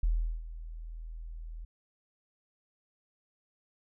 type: tone with ADSR envelope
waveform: sine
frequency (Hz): 40.67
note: E1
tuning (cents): -23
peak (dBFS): -23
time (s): 0.03-1.65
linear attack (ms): 5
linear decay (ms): 380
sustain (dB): -16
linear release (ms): 8
effects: none